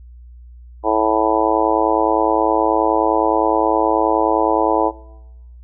harmonic tone, 109.6 Hz, A2, 6 cents flat, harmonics 3 / 4 / 5 / 6 / 7 / 8 / 9, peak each -21 / -21 / -21 / -21 / -21 / -21 / -21 dBFS, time 0.83-4.92 s, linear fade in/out 50 ms, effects noise-tail reverb RT60 1.0 s tail -22 dB re dry + added 60 Hz sine -37 dBFS peak until 5.63 s

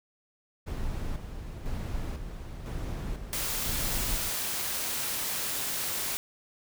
brown noise with tremolo, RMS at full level -33 dBFS, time 0.66-4.3 s, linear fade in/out 20 ms, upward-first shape square, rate 1 Hz, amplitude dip 50%
white noise, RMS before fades -32 dBFS, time 3.33-6.17 s, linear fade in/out 0 ms
effects none

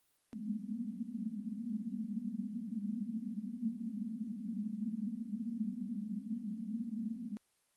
pink band-pass noise, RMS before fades -40 dBFS, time 0.33-7.37 s, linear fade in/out 0 ms, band 200 to 240 Hz, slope 96 dB/octave, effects white hiss -75 dBFS RMS until 7.76 s + Opus 32 kbps

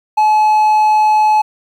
triangle tone, 856 Hz, A5, 48 cents flat, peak -6 dBFS, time 0.17-1.42 s, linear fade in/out 10 ms, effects 8-bit

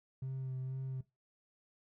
triangle tone with vibrato, 131.2 Hz, C3, 5 cents sharp, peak -34 dBFS, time 0.22-1.01 s, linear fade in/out 5 ms, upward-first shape sine, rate 2.1 Hz, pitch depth 20 cents each way, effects noise-tail reverb RT60 0.2 s tail -20 dB re dry + tanh soft clip ceiling -33 dBFS

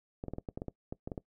clicks, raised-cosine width 2 ms, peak -24 dBFS, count 12, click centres 0.239 / 0.283 / 0.336 / 0.384 / 0.488 / 0.575 / 0.619 / 0.683 / 0.925 / 1.075 / 1.118 / 1.178 s, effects noise-tail reverb RT60 0.1 s tail -21 dB re dry

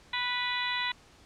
harmonic tone, 492.3 Hz, B4, 6 cents flat, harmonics 2 / 3 / 4 / 5 / 6 / 7 / 8, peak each -35 / -40 / -33 / -38 / -42 / -37 / -36 dBFS, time 0.13-0.92 s, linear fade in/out 5 ms, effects pink hiss -57 dBFS RMS until 1.25 s + low-pass 7000 Hz 12 dB/octave

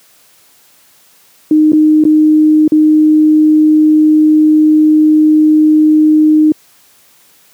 sine tone with dropouts, 307.9 Hz, D#4, 18 cents flat, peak -4 dBFS, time 1.51-6.52 s, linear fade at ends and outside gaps 2 ms, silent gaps 1.72-1.731 / 2.039-2.051 / 2.678-2.72 s, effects white hiss -47 dBFS RMS until 7.53 s + high-pass 100 Hz 12 dB/octave

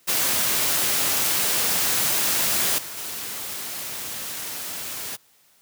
white noise with level steps, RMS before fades -22 / -35 / -32 dBFS, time 0.07-5.17 s, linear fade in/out 20 ms, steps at 2.78 / 2.97 s, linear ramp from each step 5 ms, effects white hiss -59 dBFS RMS until 5.61 s + high-pass 80 Hz 12 dB/octave

